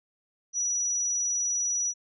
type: tone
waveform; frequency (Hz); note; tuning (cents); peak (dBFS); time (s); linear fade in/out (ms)
sine; 5860; F#8; -18; -25; 0.53-1.94; 50
effects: none